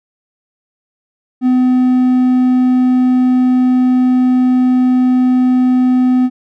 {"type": "tone", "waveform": "triangle", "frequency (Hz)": 253.1, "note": "B3", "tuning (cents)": 43, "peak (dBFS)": -6, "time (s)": [1.41, 6.3], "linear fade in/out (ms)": 50, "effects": []}